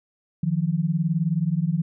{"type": "beating tone pair", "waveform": "sine", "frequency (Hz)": [155.56, 174.56], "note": ["D#3", "F3"], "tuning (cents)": [0, -1], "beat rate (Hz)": 19, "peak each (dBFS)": -23, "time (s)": [0.43, 1.82], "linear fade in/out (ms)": 5, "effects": []}